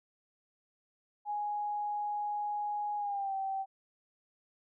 sine tone with pitch glide, 830.6 to 775 Hz, G#5 to G5, 0 to -20 cents, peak -32 dBFS, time 1.25-3.66 s, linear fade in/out 50 ms, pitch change -120 cents, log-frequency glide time 2.97-3.34 s, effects none

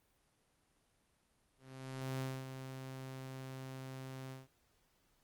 sawtooth tone with ADSR envelope, 131.8 Hz, C3, 13 cents sharp, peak -33 dBFS, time 1.58-4.48 s, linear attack 620 ms, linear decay 240 ms, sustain -8 dB, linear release 170 ms, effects pink hiss -75 dBFS RMS until 5.23 s + Opus 32 kbps

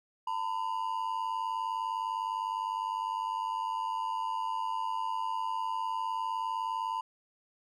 triangle ring-modulated tone, 954 Hz, A#5, 40 cents sharp, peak -26 dBFS, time 0.27-7.01 s, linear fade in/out 5 ms, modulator 49.9 Hz, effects none

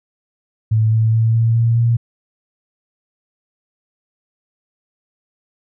sine tone with pitch steps, 110 / 111.41 / 112.83 / 114.27 / 115.74 / 117.22 Hz, A2 / A2 / A2 / A#2 / A#2 / A#2, 0 / +22 / +44 / -34 / -12 / +10 cents, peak -11 dBFS, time 0.71-1.97 s, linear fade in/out 10 ms, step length 210 ms, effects none

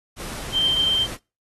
sine tone in noise, 3136 Hz, G7, in tune, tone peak -17 dBFS, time 0.52-1.07 s, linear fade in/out 50 ms, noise pink, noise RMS -34 dBFS, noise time 0.16-1.18 s, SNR +14 dB, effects noise-tail reverb RT60 0.3 s tail -25 dB re dry + AAC 32 kbps

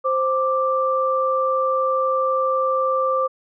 sine tone pair together, 524 / 1176.3 Hz, C5 / D6, +2 / +2 cents, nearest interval octave + major second, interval 1400 cents, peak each -20 dBFS, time 0.04-3.28 s, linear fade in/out 20 ms, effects none

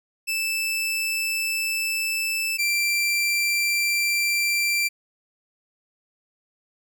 sawtooth tone pair in turn, 2637 / 2355 Hz, E7 / D7, 0 / +4 cents, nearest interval major second, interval 196 cents, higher first, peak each -20 / -17 dBFS, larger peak second, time 0.27-2.58 / 2.58-4.89 s, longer neither, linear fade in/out 20 ms, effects none

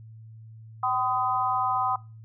sine tone cluster, 767 / 1016 / 1250 Hz, G5 / B5 / D#6, -38 / +49 / +8 cents, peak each -27 dBFS, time 0.83-1.96 s, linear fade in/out 5 ms, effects noise-tail reverb RT60 0.3 s tail -21 dB re dry + added 111 Hz sine -43 dBFS peak until 2.24 s

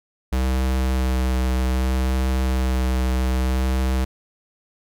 square tone with vibrato, 64.3 Hz, C2, 30 cents flat, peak -19 dBFS, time 0.32-4.05 s, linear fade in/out 10 ms, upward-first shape sine, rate 0.64 Hz, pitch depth 14 cents each way, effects none

